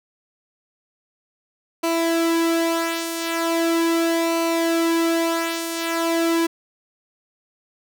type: tone with flanger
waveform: sawtooth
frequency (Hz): 332.2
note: E4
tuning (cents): +13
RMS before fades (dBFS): -21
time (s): 1.83-6.47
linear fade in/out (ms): 10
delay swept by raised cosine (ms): 0.57 to 2.97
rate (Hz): 0.39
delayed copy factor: -0.55
effects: none